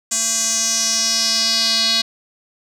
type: tone with band-pass filter sweep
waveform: square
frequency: 225.6 Hz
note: A3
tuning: 44 cents sharp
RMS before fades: -18 dBFS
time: 0.11-2.02 s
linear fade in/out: 10 ms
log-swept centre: 7200 to 4200 Hz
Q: 4.9
effects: none